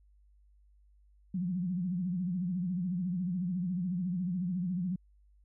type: tone with vibrato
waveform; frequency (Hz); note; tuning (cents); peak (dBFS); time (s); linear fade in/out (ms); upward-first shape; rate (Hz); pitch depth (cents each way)
sine; 180; F#3; -47; -30; 1.34-4.96; 5; sine; 14; 110
effects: added 50 Hz sine -60 dBFS peak until 5.44 s